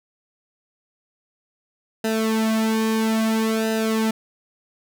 sawtooth tone with flanger, 221.4 Hz, A3, 11 cents sharp, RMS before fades -21 dBFS, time 2.04-4.11 s, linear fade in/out 5 ms, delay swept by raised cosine 0.89 to 3.09 ms, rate 0.6 Hz, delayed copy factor -0.8, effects none

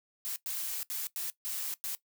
blue noise bursts at uneven times, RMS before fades -36 dBFS, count 6, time 0.25-0.36 / 0.46-0.83 / 0.9-1.07 / 1.16-1.3 / 1.45-1.74 / 1.84-1.95 s, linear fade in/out 0 ms, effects noise-tail reverb RT60 0.1 s tail -17 dB re dry

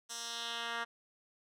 10% pulse tone with band-pass filter sweep, 233.1 Hz, A#3, in tune, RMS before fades -40 dBFS, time 0.09-0.85 s, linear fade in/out 20 ms, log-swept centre 6900 to 1800 Hz, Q 1.6, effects none

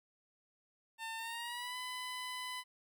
15% pulse tone with pitch glide, 900 to 1004.4 Hz, A5 to B5, +39 to +29 cents, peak -34 dBFS, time 0.98-2.64 s, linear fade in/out 50 ms, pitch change +190 cents, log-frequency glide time 1.18-1.77 s, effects none

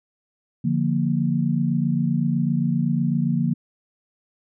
sine chord, Bb major, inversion first, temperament equal, 146.83 / 174.61 / 233.1 Hz, D3 / F3 / Bb3, 0 / 0 / 0 cents, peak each -23 dBFS, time 0.64-3.54 s, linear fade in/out 10 ms, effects none

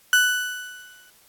35% pulse tone with exponential decay, 1488 Hz, F#6, 9 cents sharp, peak -11 dBFS, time 0.13-1.1 s, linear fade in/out 1 ms, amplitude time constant 210 ms, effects white hiss -56 dBFS RMS until 1.28 s + AAC 64 kbps

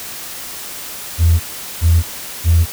triangle tone bursts, 83.2 Hz, E2, 17 cents sharp, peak -4 dBFS, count 3, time 1.18-2.66 s, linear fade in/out 50 ms, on 220 ms, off 410 ms, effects tanh soft clip ceiling -5 dBFS + white hiss -29 dBFS RMS until 2.72 s

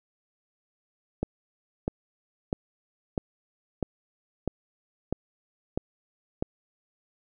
click train, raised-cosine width 2 ms, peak -13 dBFS, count 9, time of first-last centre 1.23-6.425 s, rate 1.54 Hz, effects none

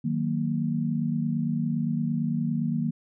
sine chord, D# minor, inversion none, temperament equal, 155.56 / 185 / 233.1 Hz, D#3 / F#3 / A#3, 0 / 0 / 0 cents, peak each -28 / -31 / -27 dBFS, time 0.04-2.91 s, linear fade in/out 10 ms, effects none

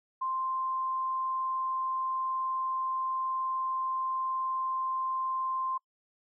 sine tone, 1046.5 Hz, C6, in tune, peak -29 dBFS, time 0.21-5.78 s, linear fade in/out 10 ms, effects noise-tail reverb RT60 0.1 s tail -26 dB re dry

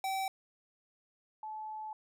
square / sine tone pair in turn, 770 / 864.3 Hz, G5 / A5, -31 / -31 cents, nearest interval major second, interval 200 cents, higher second, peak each -33 / -39 dBFS, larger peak first, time 0.04-0.28 / 1.43-1.93 s, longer second, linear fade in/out 2 ms, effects none

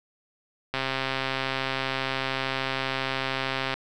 click train, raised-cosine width 0.3 ms, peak -11 dBFS, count 400, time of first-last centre 0.74-3.74 s, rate 133 Hz, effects none

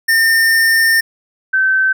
square / sine tone pair in turn, 1812 / 1541 Hz, A#6 / G6, -50 / -30 cents, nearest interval minor third, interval 280 cents, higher first, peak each -10 dBFS, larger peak neither, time 0.08-1.01 / 1.53-1.93 s, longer first, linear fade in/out 10 ms, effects none

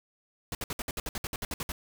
pink noise bursts, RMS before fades -34 dBFS, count 14, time 0.52-1.72 s, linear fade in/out 2 ms, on 30 ms, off 60 ms, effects none

